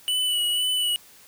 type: tone with vibrato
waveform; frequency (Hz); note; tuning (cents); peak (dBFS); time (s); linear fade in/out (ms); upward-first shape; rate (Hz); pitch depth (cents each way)
square; 2960; F#7; 0; -22; 0.08-0.96; 0; sine; 2; 27
effects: white hiss -51 dBFS RMS until 1.27 s